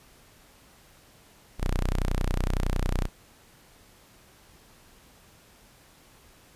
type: tone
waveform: sawtooth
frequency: 30.87 Hz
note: B0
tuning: in tune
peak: -20 dBFS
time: 1.58-3.09 s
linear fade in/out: 50 ms
effects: pink hiss -56 dBFS RMS until 6.55 s + resampled to 32000 Hz